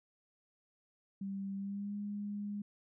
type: tone with pitch glide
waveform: sine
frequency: 196 to 205 Hz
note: G3 to G#3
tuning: 0 to -22 cents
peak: -37 dBFS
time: 1.21-2.62 s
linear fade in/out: 5 ms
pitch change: +78 cents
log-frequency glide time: 1.56-1.96 s
effects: none